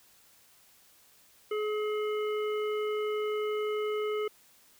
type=harmonic tone; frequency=424.3 Hz; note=G#4; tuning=37 cents sharp; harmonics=1 / 3 / 5 / 7; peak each=-29 / -39 / -43 / -46 dBFS; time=1.51-4.28 s; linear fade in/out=5 ms; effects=white hiss -61 dBFS RMS until 4.79 s